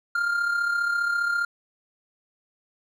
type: tone with amplitude modulation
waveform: triangle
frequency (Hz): 1400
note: F6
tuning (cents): +4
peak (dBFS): -18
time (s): 0.15-1.45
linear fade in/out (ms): 5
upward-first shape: sine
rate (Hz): 34.9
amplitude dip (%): 50
effects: none